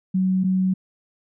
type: tone pair in turn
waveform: sine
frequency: 187.1 / 187.1 Hz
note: F#3 / F#3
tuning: +20 / +20 cents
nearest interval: unison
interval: 0 cents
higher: neither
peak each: -17 dBFS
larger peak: neither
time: 0.14-0.44 / 0.44-0.74 s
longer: neither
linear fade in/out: 10 ms
effects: none